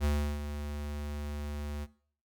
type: tone with ADSR envelope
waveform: square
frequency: 73.42 Hz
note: D2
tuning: in tune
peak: -26 dBFS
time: 0-1.87 s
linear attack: 45 ms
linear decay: 340 ms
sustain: -10 dB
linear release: 40 ms
effects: noise-tail reverb RT60 0.5 s tail -19 dB re dry